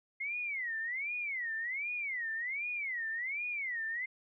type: tone with vibrato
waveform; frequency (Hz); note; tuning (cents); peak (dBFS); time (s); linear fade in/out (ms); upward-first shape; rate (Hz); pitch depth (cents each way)
sine; 2093; C7; 0; -34; 0.2-4.06; 10; sine; 1.3; 280
effects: none